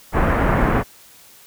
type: low-pass noise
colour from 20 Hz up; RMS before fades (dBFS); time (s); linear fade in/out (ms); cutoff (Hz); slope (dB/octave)
pink; -17; 0.12-0.84; 50; 1800; 24
effects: white hiss -47 dBFS RMS until 1.46 s